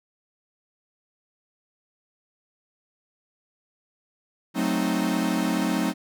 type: chord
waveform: 45% pulse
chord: F# diminished seventh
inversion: none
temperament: equal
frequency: 185 / 220 / 261.6 / 311.1 Hz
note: F#3 / A3 / C4 / Eb4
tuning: 0 / 0 / 0 / 0 cents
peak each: -28 dBFS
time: 4.54-5.94 s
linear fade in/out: 50 ms
effects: none